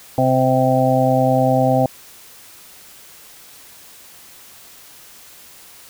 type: harmonic tone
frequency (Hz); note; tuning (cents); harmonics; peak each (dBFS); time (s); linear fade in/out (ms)
130; C3; -11; 1 / 2 / 4 / 5 / 6; -19 / -19 / -19 / -19 / -19; 0.18-1.86; 2
effects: white hiss -43 dBFS RMS until 5.89 s